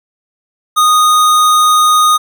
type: tone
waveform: square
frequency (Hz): 1238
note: D#6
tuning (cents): -9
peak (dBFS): -7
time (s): 0.76-2.18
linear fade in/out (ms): 20
effects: none